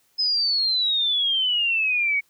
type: exponential sweep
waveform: sine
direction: down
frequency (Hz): 5120 to 2217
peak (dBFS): -19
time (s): 0.18-2.21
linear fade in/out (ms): 20
effects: white hiss -64 dBFS RMS until 2.29 s